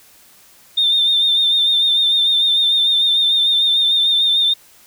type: tone with vibrato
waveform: sine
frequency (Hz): 3614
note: A7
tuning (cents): +46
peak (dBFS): -11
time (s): 0.77-4.54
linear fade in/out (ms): 10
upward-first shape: triangle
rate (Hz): 6.7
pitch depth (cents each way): 48
effects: tanh soft clip ceiling -7 dBFS + white hiss -48 dBFS RMS until 4.86 s